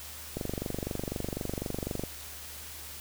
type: click train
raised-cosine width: 2 ms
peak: -19 dBFS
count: 41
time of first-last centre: 0.37-2.037 s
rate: 24 Hz
effects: added 75 Hz sine -50 dBFS peak until 3 s + white hiss -44 dBFS RMS until 3 s